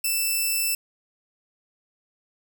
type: tone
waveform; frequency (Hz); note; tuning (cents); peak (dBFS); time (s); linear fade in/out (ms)
5% pulse; 2648; E7; +7; -13; 0.04-0.75; 5
effects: none